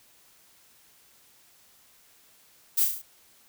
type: noise with echo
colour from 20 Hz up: violet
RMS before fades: -23 dBFS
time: 2.77-2.85 s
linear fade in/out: 10 ms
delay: 34 ms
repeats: 5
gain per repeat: -4 dB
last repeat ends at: 3.02 s
effects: white hiss -59 dBFS RMS until 3.48 s